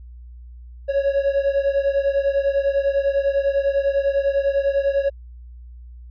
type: beating tone pair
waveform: triangle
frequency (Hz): 552 / 562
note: C#5 / C#5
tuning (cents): -7 / +24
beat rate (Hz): 10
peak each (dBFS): -17 / -20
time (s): 0.88-5.1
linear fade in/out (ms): 20
effects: added 60 Hz sine -37 dBFS peak until 6.1 s + resampled to 11025 Hz